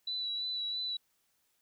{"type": "tone with vibrato", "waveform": "sine", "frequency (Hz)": 3951, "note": "B7", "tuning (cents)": 0, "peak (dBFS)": -33, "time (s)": [0.07, 0.97], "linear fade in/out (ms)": 5, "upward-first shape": "sine", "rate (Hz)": 3, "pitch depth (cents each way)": 23, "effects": ["white hiss -75 dBFS RMS until 1.61 s"]}